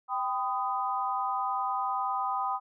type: chord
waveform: sine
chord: G augmented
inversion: none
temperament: equal with one note detuned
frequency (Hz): 784 / 1006.2 / 1244.5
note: G5 / B5 / D#6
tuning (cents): 0 / +32 / 0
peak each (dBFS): -32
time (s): 0.08-2.6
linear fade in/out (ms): 50
effects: none